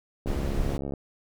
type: noise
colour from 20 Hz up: brown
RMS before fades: -28 dBFS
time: 0.26-0.78 s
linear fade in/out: 20 ms
type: click train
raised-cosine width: 2 ms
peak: -20 dBFS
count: 48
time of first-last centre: 0.26-0.937 s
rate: 69.4 Hz
effects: none